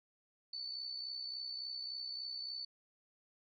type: tone with amplitude modulation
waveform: sine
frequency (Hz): 4494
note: C#8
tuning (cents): +23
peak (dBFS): -38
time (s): 0.53-2.65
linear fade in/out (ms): 5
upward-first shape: sine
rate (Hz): 63.5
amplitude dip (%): 55
effects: none